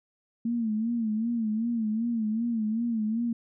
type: tone with vibrato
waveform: sine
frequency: 225.2 Hz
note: A3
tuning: 40 cents sharp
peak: -25 dBFS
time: 0.45-3.33 s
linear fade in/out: 5 ms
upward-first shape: sine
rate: 2.6 Hz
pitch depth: 96 cents each way
effects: none